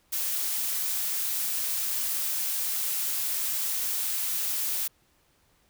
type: noise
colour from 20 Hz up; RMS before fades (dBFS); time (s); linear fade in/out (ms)
blue; -29; 0.12-4.88; 10
effects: pink hiss -66 dBFS RMS until 5.69 s